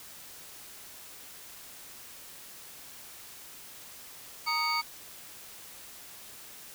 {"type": "tone cluster", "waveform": "triangle", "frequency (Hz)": [933, 1242, 2223, 4582], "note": ["A#5", "D#6", "C#7", "D8"], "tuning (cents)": [1, -3, 4, -44], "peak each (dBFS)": -31, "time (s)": [4.46, 4.82], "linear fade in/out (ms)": 20, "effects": ["white hiss -48 dBFS RMS until 6.74 s"]}